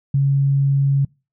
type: tone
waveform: sine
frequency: 138.59 Hz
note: C#3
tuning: in tune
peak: -13 dBFS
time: 0.14-1.05 s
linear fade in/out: 5 ms
effects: noise-tail reverb RT60 0.3 s tail -26 dB re dry